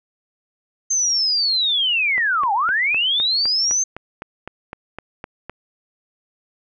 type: linear two-way sweep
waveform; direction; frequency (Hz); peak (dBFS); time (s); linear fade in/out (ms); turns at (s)
sine; down then up; 6350 to 771 to 6350; -16; 0.9-3.84; 10; 2.53
type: click train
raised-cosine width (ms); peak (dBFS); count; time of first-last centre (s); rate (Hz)
0.5; -16; 14; 2.18-5.496; 3.92
effects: none